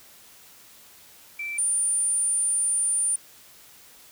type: tone pair in turn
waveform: sine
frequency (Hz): 2335 / 9238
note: D7 / D9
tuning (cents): -11 / -30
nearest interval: 2 octaves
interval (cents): 2381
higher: second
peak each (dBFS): -29 / -21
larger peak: second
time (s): 1.39-1.58 / 1.58-3.16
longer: second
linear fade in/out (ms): 5
effects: white hiss -51 dBFS RMS until 4.11 s